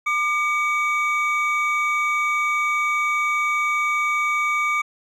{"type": "tone pair together", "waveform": "triangle", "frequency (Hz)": [1200, 2265], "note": ["D6", "C#7"], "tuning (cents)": [37, 37], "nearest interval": "major seventh", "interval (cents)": 1100, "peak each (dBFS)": -20, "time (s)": [0.06, 4.82], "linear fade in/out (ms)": 10, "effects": ["resampled to 24000 Hz"]}